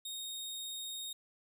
sawtooth tone, 3717 Hz, A#7, 6 cents flat, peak -37 dBFS, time 0.05-1.13 s, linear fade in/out 5 ms, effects none

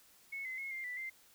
sine tone with pitch steps, 2197 / 2049 / 2172 / 2103 / 1979 / 2086 Hz, C#7 / C7 / C#7 / C7 / B6 / C7, -16 / -37 / -36 / +8 / +3 / -6 cents, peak -39 dBFS, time 0.32-1.1 s, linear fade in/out 10 ms, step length 130 ms, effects white hiss -64 dBFS RMS until 1.34 s

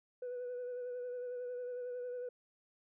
sine tone with vibrato, 493.9 Hz, B4, in tune, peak -37 dBFS, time 0.22-2.29 s, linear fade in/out 5 ms, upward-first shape sine, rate 11 Hz, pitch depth 25 cents each way, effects tanh soft clip ceiling -37 dBFS

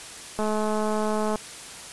click train, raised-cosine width 1 ms, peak -14 dBFS, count 208, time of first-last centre 0.39-1.357 s, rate 214 Hz, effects white hiss -40 dBFS RMS until 1.92 s + resampled to 24000 Hz

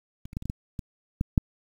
clicks, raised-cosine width 5 ms, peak -27 / -30 / -18 / -26 / -20 / -18 / -20 / -12 / -6 dBFS, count 9, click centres 0.255 / 0.331 / 0.369 / 0.424 / 0.456 / 0.499 / 0.792 / 1.211 / 1.378 s, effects 8-bit

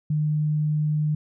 sine tone, 151.7 Hz, D#3, 44 cents flat, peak -20 dBFS, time 0.1-1.15 s, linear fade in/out 5 ms, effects none

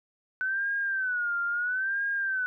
sine tone with vibrato, 1505 Hz, F#6, 29 cents sharp, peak -26 dBFS, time 0.41-2.46 s, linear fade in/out 0 ms, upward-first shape sine, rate 0.75 Hz, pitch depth 130 cents each way, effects none

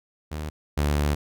sawtooth tone pair in turn, 76.5 / 73.35 Hz, D#2 / D2, -29 / -2 cents, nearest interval minor second, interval 73 cents, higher first, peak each -26 / -17 dBFS, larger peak second, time 0.31-0.5 / 0.77-1.15 s, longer second, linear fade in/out 10 ms, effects none

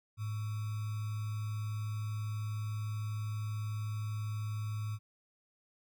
sine tone with sample-and-hold, 106.5 Hz, G#2, 44 cents sharp, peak -34 dBFS, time 0.17-4.99 s, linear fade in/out 50 ms, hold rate 1225 Hz, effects none

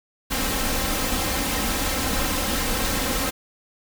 pink noise with comb filter, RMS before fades -24 dBFS, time 0.3-3.31 s, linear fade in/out 20 ms, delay 3.8 ms, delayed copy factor +0.65, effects none

